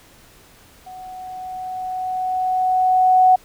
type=tone with level ramp; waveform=sine; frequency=742 Hz; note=F#5; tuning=5 cents sharp; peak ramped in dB=-34 to -8 dBFS; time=0.86-3.36 s; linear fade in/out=10 ms; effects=pink hiss -49 dBFS RMS until 3.44 s